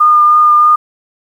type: tone with vibrato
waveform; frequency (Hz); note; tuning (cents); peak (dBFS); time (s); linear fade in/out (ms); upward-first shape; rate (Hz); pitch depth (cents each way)
sine; 1212; D#6; -46; -4; 0-0.76; 10; triangle; 3.2; 15
effects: 7-bit